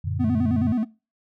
sine chord, Gb augmented, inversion none, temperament equal with one note detuned, 92.5 / 116.54 / 145.9 Hz, Gb2 / Bb2 / D3, 0 / 0 / -11 cents, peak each -26 / -30 / -30 dBFS, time 0.04-0.73 s, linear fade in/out 10 ms
triangle tone with vibrato, 233 Hz, A#3, 1 cent flat, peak -18 dBFS, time 0.19-0.85 s, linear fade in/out 20 ms, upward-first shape square, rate 9.4 Hz, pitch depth 120 cents each way
effects noise-tail reverb RT60 0.3 s tail -21 dB re dry

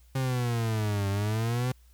40% pulse exponential two-way sweep, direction down then up, 133.9 to 98 to 128.8 Hz, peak -25 dBFS, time 0.15-1.72 s, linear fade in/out 5 ms, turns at 1.09 s, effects added 60 Hz sine -54 dBFS peak until 1.93 s + white hiss -66 dBFS RMS until 1.93 s

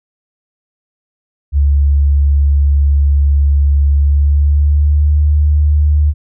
sine tone with pitch glide, 71 to 74.36 Hz, C#2 to D2, +42 to +22 cents, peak -7 dBFS, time 1.52-6.14 s, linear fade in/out 50 ms, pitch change +80 cents, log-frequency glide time 3.9-5.18 s, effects none

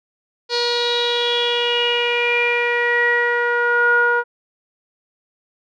sawtooth tone with low-pass filter sweep, 478.9 Hz, A#4, 47 cents sharp, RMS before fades -18 dBFS, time 0.49-4.24 s, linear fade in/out 50 ms, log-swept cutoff 4500 to 1300 Hz, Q 8.2, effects none

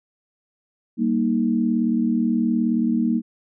sine chord, Eb major, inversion first, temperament just, 194.45 / 233.3 / 311.1 Hz, G3 / Bb3 / Eb4, -14 / +2 / 0 cents, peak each -25 / -19 / -25 dBFS, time 0.97-3.22 s, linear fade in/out 50 ms, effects none

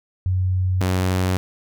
sine / sawtooth tone pair in turn, 92.5 / 92.5 Hz, F#2 / F#2, 0 / 0 cents, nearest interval unison, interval 0 cents, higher neither, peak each -17 / -14 dBFS, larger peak second, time 0.26-0.81 / 0.81-1.37 s, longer second, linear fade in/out 0 ms, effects none

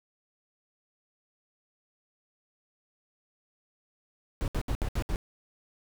brown noise bursts, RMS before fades -29 dBFS, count 6, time 4.41-5.159 s, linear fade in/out 0 ms, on 69 ms, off 67 ms, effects none

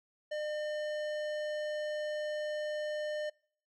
sine tone with tanh clipping, 604 Hz, D5, 48 cents sharp, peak -36 dBFS, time 0.31-3.3 s, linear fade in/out 10 ms, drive 16 dB, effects noise-tail reverb RT60 0.5 s tail -25 dB re dry

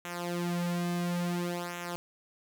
sawtooth tone with flanger, 174.61 Hz, F3, in tune, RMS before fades -33 dBFS, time 0.05-1.96 s, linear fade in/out 0 ms, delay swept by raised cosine 0.21 to 3.61 ms, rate 0.58 Hz, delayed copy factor -0.8, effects none

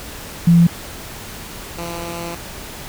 sine / 10% pulse tone pair in turn, 170.2 / 170.2 Hz, F3 / F3, -44 / -44 cents, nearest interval unison, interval 0 cents, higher neither, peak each -7 / -18 dBFS, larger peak first, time 0.47-0.67 / 1.78-2.35 s, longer second, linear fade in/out 5 ms, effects pink hiss -33 dBFS RMS until 2.88 s

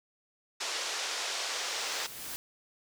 white band-pass noise, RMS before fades -35 dBFS, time 0.6-2.07 s, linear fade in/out 10 ms, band 410 to 6600 Hz, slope 24 dB/octave
white noise with exponential growth, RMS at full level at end -38 dBFS, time 0.88-2.36 s, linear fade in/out 0 ms, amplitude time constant 320 ms
effects none

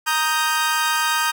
sawtooth chord, Eb major, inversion second, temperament equal, 932.3 / 1244.5 / 1568 Hz, Bb5 / Eb6 / G6, 0 / 0 / 0 cents, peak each -19 dBFS, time 0.06-1.32 s, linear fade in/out 20 ms, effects none

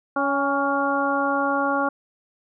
harmonic tone with a mistuned harmonic, 280 Hz, C#4, 18 cents sharp, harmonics 1 / 2 / 3 / 4 / 5, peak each -26 / -26 / -26 / -26 / -26 dBFS, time 0.16-1.89 s, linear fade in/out 5 ms, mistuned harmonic 3, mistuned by -27 cents, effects none

